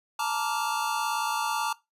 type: chord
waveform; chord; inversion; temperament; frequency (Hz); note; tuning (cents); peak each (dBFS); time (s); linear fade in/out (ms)
square; Bb major seventh; third; just; 874.1 / 932.3 / 1165.4 / 1398.5; A5 / Bb5 / D6 / F6; -12 / 0 / -14 / +2; -32 / -32 / -33 / -37; 0.19-1.73; 5
effects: noise-tail reverb RT60 0.2 s tail -19 dB re dry + resampled to 32000 Hz